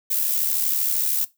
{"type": "noise with amplitude modulation", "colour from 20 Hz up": "violet", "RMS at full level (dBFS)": -20, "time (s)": [0.1, 1.25], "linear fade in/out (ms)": 10, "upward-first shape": "sine", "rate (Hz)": 72.9, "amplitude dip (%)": 50, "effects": ["noise-tail reverb RT60 0.2 s tail -18 dB re dry"]}